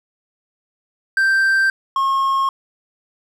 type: tone pair in turn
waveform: triangle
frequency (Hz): 1568 / 1082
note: G6 / C#6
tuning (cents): 0 / -42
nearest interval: tritone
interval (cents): 642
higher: first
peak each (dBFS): -11 / -13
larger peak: first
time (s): 1.17-1.7 / 1.96-2.49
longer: neither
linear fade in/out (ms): 2
effects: none